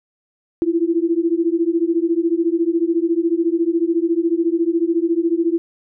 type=beating tone pair; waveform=sine; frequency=328.6 / 342.6 Hz; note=E4 / F4; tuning=-5 / -33 cents; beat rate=14 Hz; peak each=-18 dBFS; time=0.62-5.58 s; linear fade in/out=0 ms; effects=none